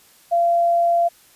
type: tone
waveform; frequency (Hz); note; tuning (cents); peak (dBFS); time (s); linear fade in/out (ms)
sine; 686; F5; -31; -14; 0.31-1.09; 20
effects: white hiss -52 dBFS RMS until 1.35 s + resampled to 32000 Hz